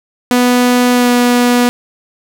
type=tone with pitch glide; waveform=sawtooth; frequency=246.7 to 243.9 Hz; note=B3 to B3; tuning=-2 to -21 cents; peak=-4 dBFS; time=0.31-1.69 s; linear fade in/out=0 ms; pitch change=-19 cents; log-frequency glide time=0.92-1.1 s; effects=none